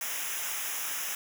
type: noise with comb filter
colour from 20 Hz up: white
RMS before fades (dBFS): -34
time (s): 0.01-1.15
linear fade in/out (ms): 2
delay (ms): 0.23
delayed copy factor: -0.9
effects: none